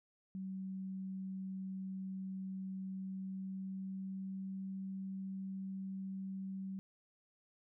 sine tone with pitch glide, 190.1 to 191.87 Hz, F#3 to G3, +47 to -37 cents, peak -40 dBFS, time 0.35-6.79 s, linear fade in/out 0 ms, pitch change +16 cents, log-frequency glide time 2.86-4.69 s, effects none

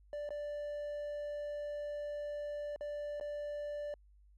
triangle tone with dropouts, 587.3 Hz, D5, in tune, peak -36 dBFS, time 0.13-3.94 s, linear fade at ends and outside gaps 1 ms, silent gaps 0.291-0.305 / 2.761-2.809 / 3.199-3.21 s, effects added 50 Hz sine -60 dBFS peak until 4.37 s

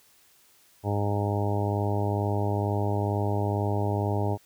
harmonic tone, 102.2 Hz, G#2, 27 cents flat, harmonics 1 / 2 / 3 / 4 / 5 / 6 / 7 / 8 / 9, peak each -26 / -35 / -34 / -33 / -39 / -35 / -38 / -35 / -38 dBFS, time 0.83-4.38 s, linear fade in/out 50 ms, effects white hiss -60 dBFS RMS until 4.45 s

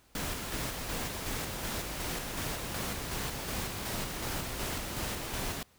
pink noise with tremolo, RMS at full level -35 dBFS, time 0.15-5.63 s, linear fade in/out 2 ms, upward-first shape square, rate 2.7 Hz, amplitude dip 30%, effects pink hiss -64 dBFS RMS until 5.78 s

